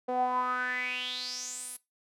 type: tone with band-pass filter sweep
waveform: sawtooth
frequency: 250.6 Hz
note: B3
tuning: 25 cents sharp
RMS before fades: -33 dBFS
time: 0.08-1.77 s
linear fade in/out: 10 ms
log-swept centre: 600 to 11000 Hz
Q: 7.4
effects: noise-tail reverb RT60 0.2 s tail -19 dB re dry